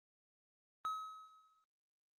triangle tone with exponential decay, 1279 Hz, D#6, 47 cents sharp, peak -33 dBFS, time 0.85-1.64 s, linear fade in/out 0 ms, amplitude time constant 170 ms, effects Opus 32 kbps

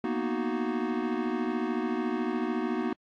square chord, B major seventh, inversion third, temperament equal, 233.1 / 246.9 / 311.1 / 370 Hz, A#3 / B3 / D#4 / F#4, 0 / 0 / 0 / 0 cents, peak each -34 dBFS, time 0.04-2.93 s, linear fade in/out 2 ms, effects low-pass 2000 Hz 12 dB/octave + AAC 64 kbps

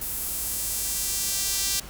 sawtooth tone with high-pass filter sweep, 392 Hz, G4, in tune, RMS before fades -28 dBFS, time 0.01-1.8 s, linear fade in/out 5 ms, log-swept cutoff 12000 to 5100 Hz, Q 0.95, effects added 50 Hz sine -43 dBFS peak until 1.89 s + pink hiss -43 dBFS RMS until 1.89 s

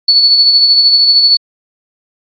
sine tone with tremolo, 4435 Hz, C#8, in tune, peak -3 dBFS, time 0.08-1.37 s, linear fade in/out 5 ms, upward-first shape sine, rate 13 Hz, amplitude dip 40%, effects AAC 48 kbps

